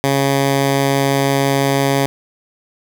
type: tone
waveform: 10% pulse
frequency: 138 Hz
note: C#3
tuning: 7 cents flat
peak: -5 dBFS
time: 0.04-2.06 s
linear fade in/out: 0 ms
effects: none